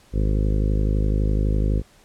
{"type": "harmonic tone", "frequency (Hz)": 51.91, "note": "G#1", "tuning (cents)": 0, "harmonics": [1, 2, 3, 4, 5, 6, 7, 8, 9, 10], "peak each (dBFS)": [-19, -25, -29, -31, -33, -35, -36, -37, -38, -39], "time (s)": [0.12, 1.83], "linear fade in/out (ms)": 50, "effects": ["pink hiss -54 dBFS RMS until 2.04 s", "low-pass 11000 Hz 12 dB/octave"]}